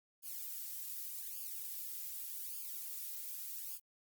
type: noise with flanger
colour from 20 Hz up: violet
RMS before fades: -44 dBFS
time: 0.22-3.8 s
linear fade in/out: 50 ms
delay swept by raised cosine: 0.51 to 2.71 ms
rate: 0.85 Hz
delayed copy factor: -0.75
effects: Opus 48 kbps